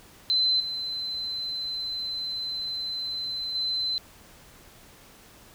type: tone with level steps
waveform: sine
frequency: 4058 Hz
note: B7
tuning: 46 cents sharp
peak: -20 / -29 / -25 dBFS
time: 0.3-3.98 s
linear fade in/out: 0 ms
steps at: 0.6 / 3.55 s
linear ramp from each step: 2 ms
effects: pink hiss -52 dBFS RMS until 5.54 s